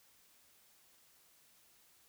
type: silence
effects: white hiss -67 dBFS RMS until 2.08 s